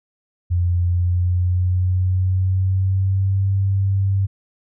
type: tone with pitch glide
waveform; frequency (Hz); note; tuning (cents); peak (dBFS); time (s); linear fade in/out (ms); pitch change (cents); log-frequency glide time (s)
sine; 87.9 to 97.53; F2 to G2; +12 to -8; -15; 0.5-4.27; 20; +180; 0.86-3.49
effects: none